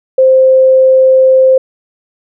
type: tone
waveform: sine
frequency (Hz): 523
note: C5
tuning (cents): -1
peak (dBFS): -3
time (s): 0.18-1.58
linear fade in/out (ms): 5
effects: none